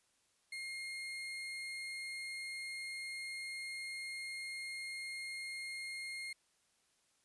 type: tone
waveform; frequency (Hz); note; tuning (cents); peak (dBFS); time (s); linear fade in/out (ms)
35% pulse; 2134; C7; +34; -40; 0.52-6.33; 5
effects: white hiss -75 dBFS RMS until 7.24 s + resampled to 24000 Hz